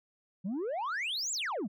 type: exponential two-way sweep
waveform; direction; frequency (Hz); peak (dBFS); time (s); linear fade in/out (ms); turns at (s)
sine; up then down; 171.8 to 7902 to 171.8; -29; 0.44-1.68; 20; 1.32
effects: tanh soft clip ceiling -31 dBFS